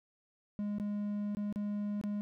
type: tone with dropouts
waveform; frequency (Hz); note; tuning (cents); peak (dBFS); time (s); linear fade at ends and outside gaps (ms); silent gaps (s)
triangle; 206.3; G#3; -11; -31; 0.59-2.21; 0; 0.784-0.799 / 1.349-1.37 / 1.526-1.559 / 2.013-2.038
effects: none

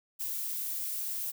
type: noise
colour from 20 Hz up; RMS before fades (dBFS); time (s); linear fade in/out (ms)
violet; -35; 0.19-1.32; 20
effects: none

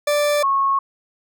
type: tone pair in turn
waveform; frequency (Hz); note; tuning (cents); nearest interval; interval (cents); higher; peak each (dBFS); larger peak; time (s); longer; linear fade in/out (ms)
40% pulse / sine; 587.3 / 1095.3; D5 / C#6; 0 / -21; major seventh; 1079; second; -15; neither; 0.07-0.43 / 0.43-0.79; neither; 5
effects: none

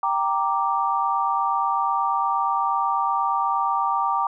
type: chord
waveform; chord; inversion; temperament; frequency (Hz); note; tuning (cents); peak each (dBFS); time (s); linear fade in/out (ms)
sine; G minor; none; equal; 784 / 932.3 / 1174.7; G5 / Bb5 / D6; 0 / 0 / 0; -25 / -24 / -23; 0.03-4.27; 2
effects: none

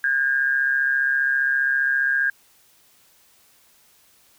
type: tone with amplitude modulation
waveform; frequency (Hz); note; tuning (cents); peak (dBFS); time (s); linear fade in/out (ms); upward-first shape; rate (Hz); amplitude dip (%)
sine; 1617; G#6; -47; -15; 0.04-2.3; 2; sine; 135; 60
effects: white hiss -57 dBFS RMS until 4.38 s

